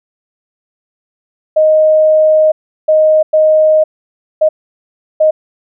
sine tone bursts at uneven times, 622.3 Hz, D#5, in tune, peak -5 dBFS, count 5, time 1.56-2.52 / 2.88-3.23 / 3.33-3.84 / 4.41-4.49 / 5.2-5.31 s, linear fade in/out 10 ms, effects none

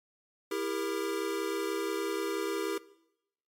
square chord, E diminished, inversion none, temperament equal with one note detuned, 329.6 / 400 / 466.2 Hz, E4 / G4 / Bb4, 0 / +35 / 0 cents, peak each -37 / -34 / -38 dBFS, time 0.51-2.78 s, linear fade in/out 5 ms, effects noise-tail reverb RT60 0.8 s tail -19 dB re dry + MP3 64 kbps

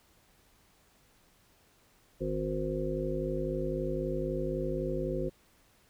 harmonic tone, 51.91 Hz, G#1, in tune, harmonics 1 / 3 / 5 / 7 / 9 / 10, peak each -38 / -37 / -39 / -35 / -41 / -36 dBFS, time 2.2-5.3 s, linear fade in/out 20 ms, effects pink hiss -65 dBFS RMS until 5.89 s

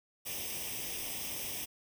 white noise with comb filter, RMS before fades -39 dBFS, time 0.25-1.66 s, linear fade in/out 20 ms, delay 0.35 ms, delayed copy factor +0.75, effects none

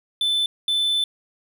triangle tone pair in turn, 3520 / 3520 Hz, A7 / A7, 0 / 0 cents, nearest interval unison, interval 0 cents, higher neither, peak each -17 / -17 dBFS, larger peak neither, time 0.21-0.46 / 0.68-1.04 s, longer second, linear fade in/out 2 ms, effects none

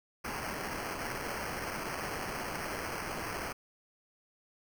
violet noise with sample-and-hold, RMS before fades -38 dBFS, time 0.24-3.53 s, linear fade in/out 10 ms, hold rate 3675 Hz, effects none

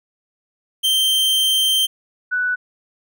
45% pulse / sine tone pair in turn, 3136 / 1484.7 Hz, G7 / F#6, 0 / +6 cents, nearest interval octave + minor second, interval 1294 cents, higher first, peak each -14 / -17 dBFS, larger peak first, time 0.83-1.87 / 2.31-2.56 s, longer first, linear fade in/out 20 ms, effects none

